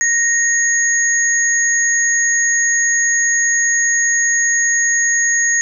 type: tone pair together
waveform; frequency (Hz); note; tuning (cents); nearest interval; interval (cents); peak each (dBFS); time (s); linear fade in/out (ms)
sine; 1864.7 / 6645; A#6 / G#8; 0 / 0; octave + minor seventh; 2200; -15; 0.01-5.61; 0
effects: none